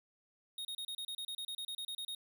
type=tone bursts; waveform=square; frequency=3729 Hz; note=A#7; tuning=in tune; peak=-40 dBFS; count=16; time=0.58-2.149 s; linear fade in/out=2 ms; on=69 ms; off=31 ms; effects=none